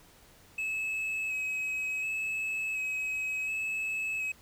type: tone with vibrato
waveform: triangle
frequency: 2571 Hz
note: E7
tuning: 44 cents flat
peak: -29 dBFS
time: 0.58-4.32 s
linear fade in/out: 5 ms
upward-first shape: square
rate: 0.69 Hz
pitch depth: 15 cents each way
effects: pink hiss -58 dBFS RMS until 4.41 s